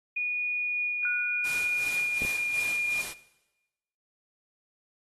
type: tone with pitch glide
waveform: sine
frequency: 2456 to 2418 Hz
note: D#7 to D7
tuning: -23 to +50 cents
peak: -26 dBFS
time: 0.16-3.02 s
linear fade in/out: 10 ms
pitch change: -27 cents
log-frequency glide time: 0.52-2.4 s
type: tone with exponential decay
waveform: sine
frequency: 1459 Hz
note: F#6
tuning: 25 cents flat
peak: -29 dBFS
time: 1.05-2.57 s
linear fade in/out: 1 ms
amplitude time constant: 330 ms
type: noise with tremolo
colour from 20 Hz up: white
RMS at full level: -37 dBFS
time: 1.45-3.13 s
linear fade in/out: 0 ms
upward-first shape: sine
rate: 2.7 Hz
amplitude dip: 65%
type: clicks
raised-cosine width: 2 ms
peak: -26 dBFS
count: 2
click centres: 2.22 / 2.25 s
effects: noise-tail reverb RT60 1.0 s tail -17 dB re dry + AAC 32 kbps